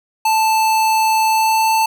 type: tone with pitch glide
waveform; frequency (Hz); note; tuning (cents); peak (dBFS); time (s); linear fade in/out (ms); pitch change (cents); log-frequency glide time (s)
square; 880 to 885.6; A5 to A5; 0 to +11; -13; 0.25-1.86; 5; +11; 1.27-1.71
effects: none